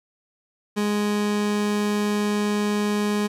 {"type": "tone", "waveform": "30% pulse", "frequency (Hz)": 207.7, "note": "G#3", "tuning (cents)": 0, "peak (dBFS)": -18, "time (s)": [0.76, 3.28], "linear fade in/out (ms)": 20, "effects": ["low-pass 11000 Hz 12 dB/octave", "10-bit"]}